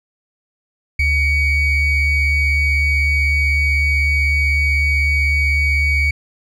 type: ring-modulated tone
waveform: triangle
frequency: 1162 Hz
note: D6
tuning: 19 cents flat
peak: -8 dBFS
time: 0.99-6.11 s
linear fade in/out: 5 ms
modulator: 1090 Hz
effects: none